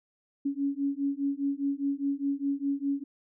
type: beating tone pair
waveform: sine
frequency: 277.2 / 282.1 Hz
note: C#4 / C#4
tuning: 0 / +30 cents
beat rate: 4.9 Hz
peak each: -30 dBFS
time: 0.45-3.04 s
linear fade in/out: 10 ms
effects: none